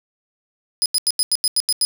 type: tone bursts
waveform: 25% pulse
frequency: 5010 Hz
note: D#8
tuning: 11 cents sharp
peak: -10 dBFS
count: 9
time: 0.82-1.85 s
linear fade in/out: 0 ms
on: 38 ms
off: 86 ms
effects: none